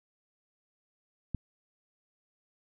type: click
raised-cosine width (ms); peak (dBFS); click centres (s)
5; -20; 1.347
effects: none